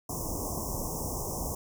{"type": "band-stop noise", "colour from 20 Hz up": "pink", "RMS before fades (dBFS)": -34, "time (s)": [0.09, 1.55], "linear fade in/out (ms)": 5, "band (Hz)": [1100, 5400], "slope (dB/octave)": 96, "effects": []}